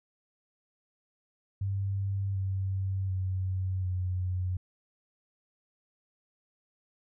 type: tone with pitch steps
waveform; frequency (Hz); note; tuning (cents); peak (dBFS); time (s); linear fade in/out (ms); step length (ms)
sine; 98.2 / 95.9 / 93.66 / 91.47; G2 / G2 / F#2 / F#2; +4 / -37 / +22 / -19; -28; 1.61-4.57; 5; 740
effects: none